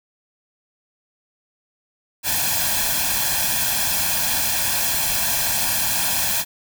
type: noise with comb filter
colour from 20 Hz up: white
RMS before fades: -21 dBFS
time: 2.23-6.45 s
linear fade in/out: 50 ms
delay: 1.2 ms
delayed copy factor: +0.75
effects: none